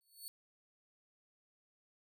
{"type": "tone with exponential growth", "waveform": "5% pulse", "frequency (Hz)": 4435, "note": "C#8", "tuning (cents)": 0, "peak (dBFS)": -35, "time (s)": [0.01, 0.28], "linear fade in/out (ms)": 0, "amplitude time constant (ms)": 58, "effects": []}